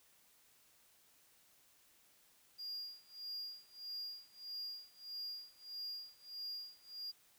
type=tone with tremolo; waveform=triangle; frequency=4820 Hz; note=D8; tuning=44 cents sharp; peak=-40 dBFS; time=2.58-7.12 s; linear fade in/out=20 ms; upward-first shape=sine; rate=1.6 Hz; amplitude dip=95%; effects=white hiss -69 dBFS RMS until 7.38 s